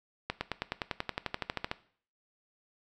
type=accelerating click train; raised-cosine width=0.3 ms; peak=-15 dBFS; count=17; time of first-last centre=0.3-1.714 s; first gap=110 ms; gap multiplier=0.97; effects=noise-tail reverb RT60 0.5 s tail -17 dB re dry